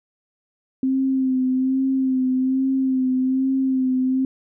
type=tone with vibrato; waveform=sine; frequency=261.6 Hz; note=C4; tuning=in tune; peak=-17 dBFS; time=0.83-4.25 s; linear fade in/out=2 ms; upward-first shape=sine; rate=1.2 Hz; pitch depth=31 cents each way; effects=none